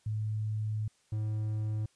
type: tone pair in turn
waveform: sine / triangle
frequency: 107.6 / 107.6 Hz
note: A2 / A2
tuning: -38 / -38 cents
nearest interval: unison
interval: 0 cents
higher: neither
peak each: -30 / -28 dBFS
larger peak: second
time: 0.06-0.88 / 1.12-1.86 s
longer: first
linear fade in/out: 5 ms
effects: white hiss -69 dBFS RMS until 1.95 s + resampled to 22050 Hz